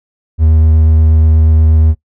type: tone with vibrato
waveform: triangle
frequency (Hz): 79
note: D#2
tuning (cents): +27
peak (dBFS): -3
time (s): 0.38-1.95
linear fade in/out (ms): 50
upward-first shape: square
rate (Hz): 8.3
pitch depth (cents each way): 8
effects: noise-tail reverb RT60 0.1 s tail -19 dB re dry